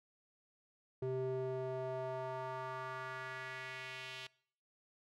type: tone with band-pass filter sweep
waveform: square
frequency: 129.9 Hz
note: C3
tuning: 12 cents flat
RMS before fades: -42 dBFS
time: 1.02-4.27 s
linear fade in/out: 5 ms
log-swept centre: 340 to 3100 Hz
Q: 2.1
effects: noise-tail reverb RT60 0.6 s tail -24 dB re dry